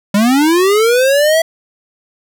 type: linear sweep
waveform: square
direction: up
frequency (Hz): 194.7 to 662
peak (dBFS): -9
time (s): 0.14-1.42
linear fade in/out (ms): 5
effects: none